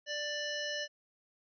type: harmonic tone with a mistuned harmonic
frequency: 590 Hz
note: D5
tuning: 8 cents sharp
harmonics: 1 / 3 / 5 / 7 / 9 / 10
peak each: -40 / -39 / -41 / -46 / -44 / -47 dBFS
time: 0.06-0.88 s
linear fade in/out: 50 ms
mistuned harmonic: 10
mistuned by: +18 cents
effects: none